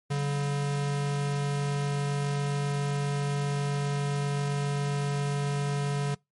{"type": "tone pair together", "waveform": "square", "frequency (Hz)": [142.3, 189.81], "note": ["C#3", "F#3"], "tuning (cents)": [46, 44], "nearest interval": "perfect fourth", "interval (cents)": 498, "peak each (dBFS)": [-27, -39], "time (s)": [0.1, 6.15], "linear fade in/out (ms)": 10, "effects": ["noise-tail reverb RT60 0.2 s tail -25 dB re dry", "MP3 48 kbps"]}